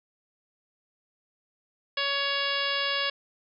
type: harmonic tone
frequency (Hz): 560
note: C#5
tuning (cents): +18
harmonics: 1 / 2 / 3 / 4 / 5 / 6 / 7 / 8 / 9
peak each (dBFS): -35 / -34 / -32 / -36 / -32 / -33 / -37 / -37 / -37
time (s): 1.97-3.1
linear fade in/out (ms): 5
effects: none